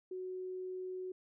sine tone, 370 Hz, F#4, in tune, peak -39 dBFS, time 0.11-1.12 s, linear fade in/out 5 ms, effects none

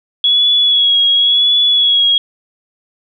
sine tone with vibrato, 3358 Hz, G#7, 18 cents sharp, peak -8 dBFS, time 0.24-2.18 s, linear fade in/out 2 ms, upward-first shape sine, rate 0.93 Hz, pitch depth 33 cents each way, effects none

